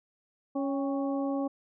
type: harmonic tone with a mistuned harmonic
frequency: 277.2 Hz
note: C#4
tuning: in tune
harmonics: 1 / 2 / 3 / 4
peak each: -29 / -34 / -39 / -43 dBFS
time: 0.55-1.48 s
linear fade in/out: 10 ms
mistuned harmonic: 3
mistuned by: -60 cents
effects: none